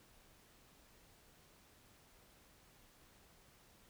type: silence
effects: pink hiss -66 dBFS RMS until 3.89 s